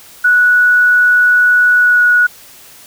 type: tone with pitch glide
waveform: sine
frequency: 1471 to 1460.8 Hz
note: F#6 to F#6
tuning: -11 to -23 cents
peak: -6 dBFS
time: 0.24-2.27 s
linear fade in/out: 10 ms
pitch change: -12 cents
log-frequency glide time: 1.77-2.07 s
effects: white hiss -39 dBFS RMS until 2.86 s